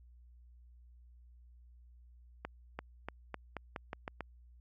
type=accelerating click train; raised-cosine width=0.5 ms; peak=-24 dBFS; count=9; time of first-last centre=2.45-4.207 s; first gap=340 ms; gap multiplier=0.87; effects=added 60 Hz sine -56 dBFS peak until 4.6 s + AAC 48 kbps